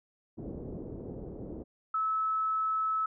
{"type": "low-pass noise", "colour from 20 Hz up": "white", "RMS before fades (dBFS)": -41, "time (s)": [0.37, 1.64], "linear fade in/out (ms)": 20, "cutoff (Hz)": 440, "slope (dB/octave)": 24}
{"type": "tone", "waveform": "sine", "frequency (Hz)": 1300, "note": "E6", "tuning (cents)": -24, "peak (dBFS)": -27, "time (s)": [1.94, 3.06], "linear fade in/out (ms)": 5}
{"effects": []}